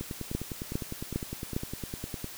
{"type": "two click trains", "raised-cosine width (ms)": 3, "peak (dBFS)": [-22, -16], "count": [23, 4], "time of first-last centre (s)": [[0.01, 2.244], [0.35, 1.565]], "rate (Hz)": [9.85, 2.47], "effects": ["white hiss -44 dBFS RMS until 2.37 s"]}